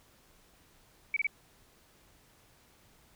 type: tone bursts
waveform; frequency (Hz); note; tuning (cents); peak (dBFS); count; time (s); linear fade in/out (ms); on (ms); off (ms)
sine; 2281; C#7; +49; -26; 3; 1.14-1.269; 2; 25; 27
effects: pink hiss -63 dBFS RMS until 3.15 s